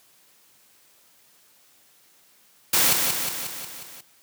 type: noise with echo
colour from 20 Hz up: white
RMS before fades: -19 dBFS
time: 2.73-2.93 s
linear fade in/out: 5 ms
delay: 180 ms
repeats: 6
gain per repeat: -4 dB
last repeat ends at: 4.01 s
effects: white hiss -58 dBFS RMS until 4.22 s + high-pass 100 Hz 12 dB/octave